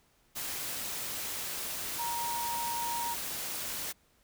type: tone in noise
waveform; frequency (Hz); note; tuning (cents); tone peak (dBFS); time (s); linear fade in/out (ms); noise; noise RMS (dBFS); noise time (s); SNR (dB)
sine; 940; A#5; +14; -33; 1.98-3.15; 20; white; -37; 0.35-3.93; +1
effects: pink hiss -68 dBFS RMS until 4.23 s